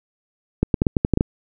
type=clicks; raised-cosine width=3 ms; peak=-3 dBFS; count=9; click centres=0.63 / 0.742 / 0.819 / 0.868 / 0.968 / 1.049 / 1.137 / 1.174 / 1.209 s; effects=none